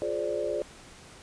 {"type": "chord", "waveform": "sine", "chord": "D half-diminished seventh", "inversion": "first", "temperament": "just", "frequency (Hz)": [352.4, 422.9, 528.6, 587.3], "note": ["F4", "Ab4", "C5", "D5"], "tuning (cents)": [16, 31, 18, 0], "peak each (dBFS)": [-35, -33, -34, -31], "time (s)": [0.02, 0.62], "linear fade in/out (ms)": 0, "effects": ["pink hiss -50 dBFS RMS until 1.22 s", "resampled to 22050 Hz"]}